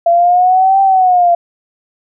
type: exponential two-way sweep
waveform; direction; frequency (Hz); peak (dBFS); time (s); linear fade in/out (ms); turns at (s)
sine; up then down; 677 to 784 to 685; -6; 0.06-1.35; 5; 0.81
effects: none